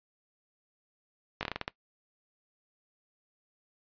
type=slowing click train; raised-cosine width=0.3 ms; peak=-16 dBFS; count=8; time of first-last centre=1.41-1.679 s; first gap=19 ms; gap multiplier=1.23; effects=noise-tail reverb RT60 0.1 s tail -20 dB re dry + resampled to 11025 Hz